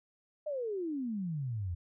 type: exponential sweep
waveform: sine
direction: down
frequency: 622.3 to 82.41 Hz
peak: -33 dBFS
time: 0.46-1.75 s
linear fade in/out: 10 ms
effects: none